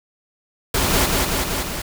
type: noise with echo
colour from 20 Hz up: pink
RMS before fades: -19 dBFS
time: 0.74-1.06 s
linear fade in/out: 5 ms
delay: 190 ms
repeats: 4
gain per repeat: -2 dB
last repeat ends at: 1.82 s
effects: none